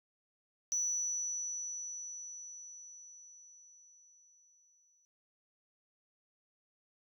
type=tone with exponential decay; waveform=sine; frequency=5930 Hz; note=F#8; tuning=3 cents sharp; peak=-29 dBFS; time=0.72-5.05 s; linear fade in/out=0 ms; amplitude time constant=940 ms; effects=tanh soft clip ceiling -26 dBFS